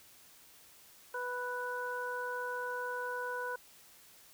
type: harmonic tone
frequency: 493.9 Hz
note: B4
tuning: in tune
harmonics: 1 / 2 / 3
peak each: -40 / -40 / -39 dBFS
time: 1.14-3.56 s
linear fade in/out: 5 ms
effects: white hiss -59 dBFS RMS until 4.33 s